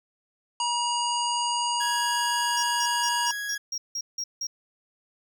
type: harmonic tone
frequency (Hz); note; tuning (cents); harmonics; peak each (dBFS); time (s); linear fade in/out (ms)
956; A#5; +43; 1 / 3 / 5 / 7 / 9; -26 / -31 / -33 / -34 / -36; 0.6-3.31; 2
type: tone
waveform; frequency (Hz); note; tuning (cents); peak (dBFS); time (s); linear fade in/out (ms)
40% pulse; 1661.2; G#6; 0; -29; 1.8-3.58; 10
type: tone bursts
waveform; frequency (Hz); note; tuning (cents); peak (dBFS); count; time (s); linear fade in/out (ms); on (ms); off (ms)
triangle; 5610; F8; +7; -27; 9; 2.57-4.47; 5; 60; 170
effects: none

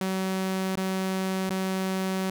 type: tone with dropouts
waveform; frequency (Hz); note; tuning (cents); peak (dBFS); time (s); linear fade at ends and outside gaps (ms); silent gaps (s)
sawtooth; 189.2; F#3; +39; -22; 0.01-2.3; 2; 0.756-0.773 / 1.494-1.504
effects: none

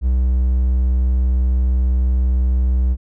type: tone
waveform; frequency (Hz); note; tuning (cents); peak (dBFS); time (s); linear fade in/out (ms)
triangle; 63; B1; +35; -11; 0.01-2.97; 50
effects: none

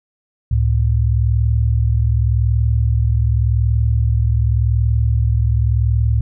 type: tone pair together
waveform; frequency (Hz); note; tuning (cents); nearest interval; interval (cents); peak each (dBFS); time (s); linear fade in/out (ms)
sine; 69.6 / 110.48; C#2 / A2; +8 / +8; minor sixth; 800; -15; 0.51-6.21; 5
effects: none

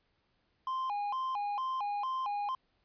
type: tone with vibrato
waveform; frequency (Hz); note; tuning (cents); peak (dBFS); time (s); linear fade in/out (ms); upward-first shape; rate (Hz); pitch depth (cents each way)
triangle; 925; A#5; -14; -30; 0.67-2.55; 2; square; 2.2; 210
effects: pink hiss -75 dBFS RMS until 2.84 s + resampled to 11025 Hz

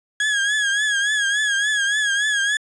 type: tone with vibrato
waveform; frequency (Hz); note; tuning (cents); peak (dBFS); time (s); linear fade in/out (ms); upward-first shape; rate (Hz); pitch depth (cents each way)
35% pulse; 1661.2; G#6; 0; -16; 0.2-2.57; 2; triangle; 3.5; 84
effects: resampled to 22050 Hz

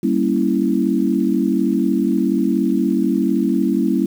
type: chord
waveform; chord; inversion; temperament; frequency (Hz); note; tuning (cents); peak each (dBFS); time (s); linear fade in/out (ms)
sine; G diminished seventh; none; equal; 196 / 233.1 / 277.2 / 329.6; G3 / Bb3 / Db4 / Fb4; 0 / 0 / 0 / 0; -20; 0.03-4.06; 5
effects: 7-bit

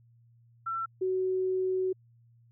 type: tone pair in turn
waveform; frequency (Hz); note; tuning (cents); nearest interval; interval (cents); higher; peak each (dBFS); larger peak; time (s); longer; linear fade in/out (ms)
sine; 1345 / 373.7; E6 / F#4; +34 / +17; octave + minor seventh; 2217; first; -30 / -26; second; 0.66-0.86 / 1.01-1.93; second; 10
effects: added 117 Hz sine -58 dBFS peak until 2.51 s

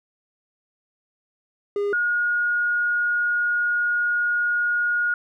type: tone pair in turn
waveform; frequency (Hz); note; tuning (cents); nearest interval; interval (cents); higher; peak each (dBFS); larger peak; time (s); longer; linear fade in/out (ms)
triangle / sine; 407 / 1437.5; G#4 / F6; -35 / +50; octave + minor seventh; 2185; second; -19; neither; 1.76-1.93 / 1.93-5.14; second; 2
effects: none

